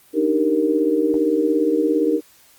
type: chord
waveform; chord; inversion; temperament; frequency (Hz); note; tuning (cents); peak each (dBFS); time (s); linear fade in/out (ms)
sine; Eb major seventh; third; equal; 293.7 / 311.1 / 392 / 466.2; D4 / Eb4 / G4 / Bb4; 0 / 0 / 0 / 0; -24 / -19 / -23 / -20; 0.13-2.21; 50
effects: white hiss -52 dBFS RMS until 2.58 s + Opus 32 kbps

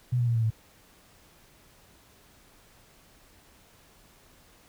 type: tone with pitch steps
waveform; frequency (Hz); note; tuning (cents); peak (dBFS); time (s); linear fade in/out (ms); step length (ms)
sine; 123.8 / 120.41 / 117.12 / 113.92 / 110.8; B2 / B2 / A#2 / A#2 / A2; +5 / -43 / +9 / -39 / +13; -22; 0.12-0.505; 10; 77
effects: pink hiss -58 dBFS RMS until 4.68 s

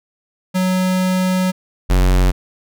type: tone pair in turn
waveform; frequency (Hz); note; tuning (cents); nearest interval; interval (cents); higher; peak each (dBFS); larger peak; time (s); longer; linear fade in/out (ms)
square; 185 / 45.9; F#3 / F#1; 0 / -13; 2 octaves; 2413; first; -15 / -11; second; 0.54-1.52 / 1.89-2.32; first; 20
effects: none

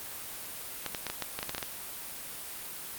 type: clicks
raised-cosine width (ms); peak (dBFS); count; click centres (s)
0.2; -15; 11; 0.863 / 0.948 / 1.067 / 1.1 / 1.223 / 1.39 / 1.429 / 1.494 / 1.548 / 1.581 / 1.628
effects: white hiss -41 dBFS RMS until 2.98 s + Opus 32 kbps

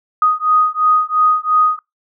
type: beating tone pair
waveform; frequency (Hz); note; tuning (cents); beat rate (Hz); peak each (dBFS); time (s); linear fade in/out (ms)
sine; 1244.5 / 1247.4; D#6 / D#6; 0 / +4; 2.9; -14; 0.22-1.79; 2
effects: noise-tail reverb RT60 0.2 s tail -26 dB re dry

